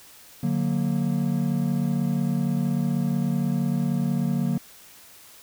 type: chord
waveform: triangle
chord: D augmented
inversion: none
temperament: equal with one note detuned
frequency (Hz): 146.83 / 182.66 / 233.1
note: D3 / F#3 / A#3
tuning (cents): 0 / -22 / 0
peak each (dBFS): -24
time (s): 0.43-4.58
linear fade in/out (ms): 5
effects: white hiss -49 dBFS RMS until 5.42 s

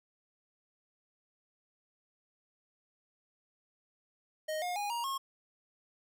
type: tone with pitch steps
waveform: square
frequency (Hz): 622.3 / 714.8 / 821.1 / 943.2 / 1083.5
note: D#5 / F5 / G#5 / A#5 / C#6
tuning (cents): 0 / +40 / -20 / +20 / -40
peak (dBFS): -34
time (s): 4.48-5.18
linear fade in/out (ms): 10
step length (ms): 140
effects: none

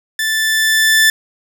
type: tone with level ramp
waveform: sawtooth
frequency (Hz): 1760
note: A6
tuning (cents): 0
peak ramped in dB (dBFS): -12 to -4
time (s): 0.19-1.1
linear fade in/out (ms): 2
effects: none

